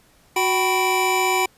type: tone cluster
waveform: square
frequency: 369.1 / 761 / 988 / 2338 Hz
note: F#4 / F#5 / B5 / D7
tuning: -4 / +48 / 0 / -8 cents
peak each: -24 dBFS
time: 0.36-1.46 s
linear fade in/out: 5 ms
effects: pink hiss -56 dBFS RMS until 1.57 s + resampled to 32000 Hz